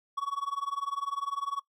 triangle tone with tremolo, 1123 Hz, C#6, 22 cents sharp, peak -25 dBFS, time 0.17-1.6 s, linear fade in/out 10 ms, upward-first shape sine, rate 20 Hz, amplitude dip 90%, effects noise-tail reverb RT60 0.1 s tail -19 dB re dry

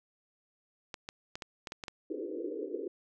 clicks, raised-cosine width 0.2 ms, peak -22 dBFS, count 8, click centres 0.942 / 1.089 / 1.355 / 1.422 / 1.672 / 1.721 / 1.838 / 1.882 s
white band-pass noise, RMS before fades -38 dBFS, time 2.1-2.88 s, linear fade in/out 5 ms, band 280 to 500 Hz, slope 96 dB/octave
effects none

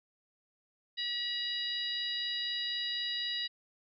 harmonic tone, 964 Hz, B5, 42 cents flat, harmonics 2 / 3 / 4 / 5, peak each -41 / -40 / -35 / -40 dBFS, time 0.97-3.48 s, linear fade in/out 20 ms, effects none

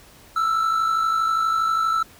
triangle tone pair together, 1318.5 / 1370.9 Hz, E6 / F6, 0 / -33 cents, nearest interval minor second, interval 67 cents, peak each -17 / -26 dBFS, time 0.36-2.03 s, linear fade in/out 5 ms, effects pink hiss -49 dBFS RMS until 2.19 s

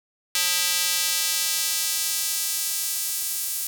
square tone with high-pass filter sweep, 179.2 Hz, F3, 45 cents sharp, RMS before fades -25 dBFS, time 0.35-3.67 s, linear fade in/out 2 ms, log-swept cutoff 3400 to 9100 Hz, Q 0.7, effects none

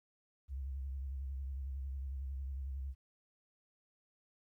sine tone with vibrato, 67.3 Hz, C2, 49 cents sharp, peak -38 dBFS, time 0.48-2.95 s, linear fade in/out 50 ms, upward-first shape sine, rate 11 Hz, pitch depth 72 cents each way, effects 13-bit

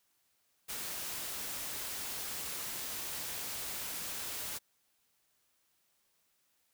white noise, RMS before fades -40 dBFS, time 0.68-4.59 s, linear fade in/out 20 ms, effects white hiss -75 dBFS RMS until 6.73 s

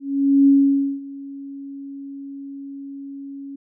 sine tone with ADSR envelope, 277.2 Hz, C#4, in tune, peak -9 dBFS, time 0-3.56 s, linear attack 470 ms, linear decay 530 ms, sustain -22 dB, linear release 8 ms, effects none

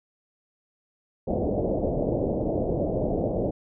white low-pass noise, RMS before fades -26 dBFS, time 1.27-3.51 s, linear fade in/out 10 ms, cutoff 650 Hz, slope 48 dB/octave, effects none

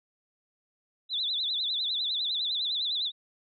sine tone with vibrato, 3729 Hz, A#7, in tune, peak -27 dBFS, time 1.09-3.12 s, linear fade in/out 50 ms, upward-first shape sine, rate 9.9 Hz, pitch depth 150 cents each way, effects none

